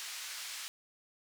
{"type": "band-pass noise", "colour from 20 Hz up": "white", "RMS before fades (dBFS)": -43, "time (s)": [0, 0.68], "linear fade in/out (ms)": 0, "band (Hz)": [1400, 6900], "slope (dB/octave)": 12, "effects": []}